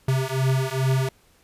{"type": "beating tone pair", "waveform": "square", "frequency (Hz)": [130.81, 133.21], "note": ["C3", "C3"], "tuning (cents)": [0, 31], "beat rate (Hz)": 2.4, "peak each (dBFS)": -24, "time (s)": [0.08, 1.09], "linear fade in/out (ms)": 5, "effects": ["pink hiss -59 dBFS RMS until 1.43 s", "resampled to 32000 Hz"]}